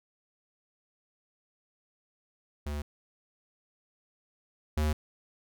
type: tone pair in turn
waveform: square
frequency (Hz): 73.42 / 76.25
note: D2 / D#2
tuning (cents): 0 / -34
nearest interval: minor second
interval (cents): 66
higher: second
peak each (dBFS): -33 / -26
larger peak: second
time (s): 2.66-2.82 / 4.77-4.93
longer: neither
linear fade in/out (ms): 5
effects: none